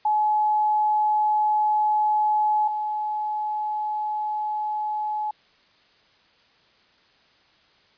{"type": "tone pair in turn", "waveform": "sine", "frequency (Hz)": [850, 850], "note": ["G#5", "G#5"], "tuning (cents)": [40, 40], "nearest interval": "unison", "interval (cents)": 0, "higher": "neither", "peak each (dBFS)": [-18, -24], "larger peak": "first", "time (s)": [[0.05, 2.68], [2.68, 5.31]], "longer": "neither", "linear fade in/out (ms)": 5, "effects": ["white hiss -59 dBFS RMS until 7.97 s", "resampled to 11025 Hz"]}